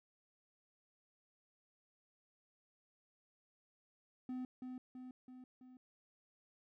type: tone with echo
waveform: triangle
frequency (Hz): 254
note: B3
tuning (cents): +49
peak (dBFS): -38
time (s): 4.29-4.45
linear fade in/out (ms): 2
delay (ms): 330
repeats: 4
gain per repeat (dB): -4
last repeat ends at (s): 5.77
effects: none